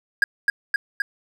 triangle tone with echo, 1628 Hz, G#6, 35 cents flat, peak -11 dBFS, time 0.22-0.24 s, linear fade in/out 2 ms, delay 260 ms, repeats 3, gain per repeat -2 dB, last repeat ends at 1.02 s, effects none

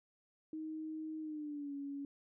sine tone with pitch glide, 313.8 to 281.2 Hz, D#4 to C#4, +15 to +25 cents, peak -40 dBFS, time 0.53-2.05 s, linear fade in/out 2 ms, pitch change -190 cents, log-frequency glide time 1.2-1.74 s, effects none

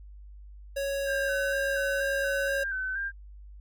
square tone, 554.4 Hz, C#5, in tune, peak -29 dBFS, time 0.76-2.64 s, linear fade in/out 10 ms
sine tone with vibrato, 1558 Hz, G6, 11 cents flat, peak -29 dBFS, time 1.05-3.12 s, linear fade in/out 50 ms, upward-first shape square, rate 2.1 Hz, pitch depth 41 cents each way
effects added 50 Hz sine -44 dBFS peak until 3.6 s

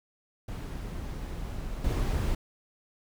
brown noise with level steps, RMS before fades -36 / -28 dBFS, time 0.48-2.35 s, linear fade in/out 5 ms, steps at 1.84 s, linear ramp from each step 5 ms, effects none

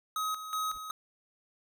square tone with tremolo, 1267 Hz, D#6, 31 cents sharp, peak -31 dBFS, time 0.16-0.91 s, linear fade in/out 2 ms, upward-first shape square, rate 2.7 Hz, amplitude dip 65%
brown noise with exponential growth, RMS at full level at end -48 dBFS, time 0.65-0.78 s, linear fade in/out 5 ms, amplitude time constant 27 ms
effects none

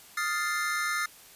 square chord, F dominant seventh, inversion third, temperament equal, 1244.5 / 1396.9 / 1760 / 2093 Hz, Eb6 / F6 / A6 / C7, 0 / 0 / 0 / 0 cents, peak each -34 dBFS, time 0.17-1.06 s, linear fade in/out 5 ms, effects white hiss -52 dBFS RMS until 1.35 s + resampled to 32000 Hz

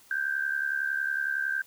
sine tone with amplitude modulation, 1568 Hz, G6, in tune, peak -23 dBFS, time 0.11-1.62 s, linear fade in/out 2 ms, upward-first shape sine, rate 70.9 Hz, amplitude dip 75%, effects white hiss -57 dBFS RMS until 1.66 s

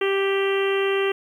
harmonic tone, 392 Hz, G4, in tune, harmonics 1 / 2 / 3 / 4 / 5 / 6 / 7 / 8, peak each -20 / -35 / -31 / -34 / -31 / -36 / -31 / -34 dBFS, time 0.01-1.12 s, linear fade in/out 5 ms, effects 9-bit

